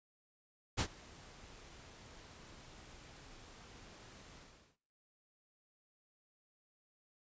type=noise with ADSR envelope; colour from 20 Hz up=pink; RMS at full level=-32 dBFS; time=0.77-4.77 s; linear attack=28 ms; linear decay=72 ms; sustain=-24 dB; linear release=420 ms; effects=noise-tail reverb RT60 0.8 s tail -25 dB re dry + resampled to 16000 Hz